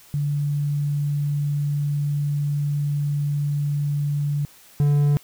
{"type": "tone pair in turn", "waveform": ["sine", "triangle"], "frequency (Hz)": [145, 145], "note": ["D3", "D3"], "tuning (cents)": [-22, -22], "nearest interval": "unison", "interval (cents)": 0, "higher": "neither", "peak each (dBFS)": [-20, -13], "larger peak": "second", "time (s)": [[0.14, 4.45], [4.8, 5.17]], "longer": "first", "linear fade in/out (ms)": 0, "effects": ["white hiss -50 dBFS RMS until 5.23 s"]}